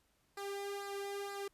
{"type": "tone with flanger", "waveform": "sawtooth", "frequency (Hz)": 400, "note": "G4", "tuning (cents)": 35, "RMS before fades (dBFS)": -42, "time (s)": [0.37, 1.48], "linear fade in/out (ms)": 5, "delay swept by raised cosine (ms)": [0.32, 1.82], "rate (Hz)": 2.1, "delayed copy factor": -0.7, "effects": ["pink hiss -75 dBFS RMS until 1.53 s", "resampled to 32000 Hz"]}